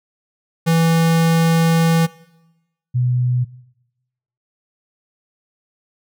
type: tone pair in turn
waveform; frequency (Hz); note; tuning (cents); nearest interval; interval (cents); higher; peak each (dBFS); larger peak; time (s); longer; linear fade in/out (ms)
square / sine; 164.81 / 124.33; E3 / B2; 0 / +12; perfect fourth; 488; first; -13 / -14; first; 0.66-2.07 / 2.94-3.45; first; 20
effects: noise-tail reverb RT60 1.0 s tail -21 dB re dry